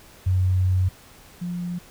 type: tone pair in turn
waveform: sine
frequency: 92.5 / 175.93 Hz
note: F#2 / F3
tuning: 0 / +13 cents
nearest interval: major seventh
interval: 1113 cents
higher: second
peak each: -17 / -26 dBFS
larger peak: first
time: 0.26-0.89 / 1.41-1.79 s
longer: first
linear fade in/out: 10 ms
effects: pink hiss -49 dBFS RMS until 1.9 s